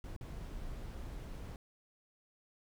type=noise with dropouts; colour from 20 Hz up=brown; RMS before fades=-44 dBFS; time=0.04-1.56 s; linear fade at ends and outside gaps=1 ms; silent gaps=0.164-0.21 s; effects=none